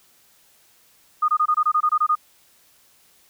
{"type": "tone bursts", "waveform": "sine", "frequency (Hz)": 1230, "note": "D#6", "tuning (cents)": -20, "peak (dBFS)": -15, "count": 11, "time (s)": [1.22, 2.154], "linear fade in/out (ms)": 10, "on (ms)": 64, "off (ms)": 23, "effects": ["white hiss -57 dBFS RMS until 3.29 s"]}